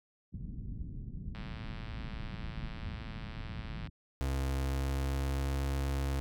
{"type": "low-pass noise", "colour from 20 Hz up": "pink", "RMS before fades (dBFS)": -41, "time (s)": [0.32, 3.9], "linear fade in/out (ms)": 20, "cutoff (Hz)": 220, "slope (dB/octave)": 24}
{"type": "click train", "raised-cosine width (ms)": 0.3, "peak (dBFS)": -32, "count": 281, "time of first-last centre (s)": [1.35, 3.873], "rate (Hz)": 111}
{"type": "tone with pitch glide", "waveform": "35% pulse", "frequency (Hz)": [67, 68.29], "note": ["C2", "C#2"], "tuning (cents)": [42, -25], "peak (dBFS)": -29, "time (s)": [4.21, 6.2], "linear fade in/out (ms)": 0, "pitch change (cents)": 33, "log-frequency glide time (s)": [4.4, 5.57]}
{"effects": []}